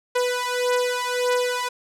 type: beating tone pair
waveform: sawtooth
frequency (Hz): 493.9 / 495.6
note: B4 / B4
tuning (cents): 0 / +6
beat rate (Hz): 1.7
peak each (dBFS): -20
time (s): 0.15-1.69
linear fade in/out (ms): 10
effects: low-pass 11000 Hz 12 dB/octave